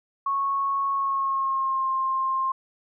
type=tone with pitch glide; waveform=sine; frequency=1102 to 1058.9 Hz; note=C#6 to C6; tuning=-11 to +20 cents; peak=-22 dBFS; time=0.26-2.52 s; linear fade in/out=5 ms; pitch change=-69 cents; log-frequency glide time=0.92-1.89 s; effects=none